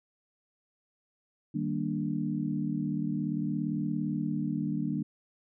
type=chord; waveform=sine; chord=Eb major seventh; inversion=none; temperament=equal; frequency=155.56 / 196 / 233.1 / 293.7 Hz; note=Eb3 / G3 / Bb3 / D4; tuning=0 / 0 / 0 / 0 cents; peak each=-34 dBFS; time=1.54-5.03 s; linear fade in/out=10 ms; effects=none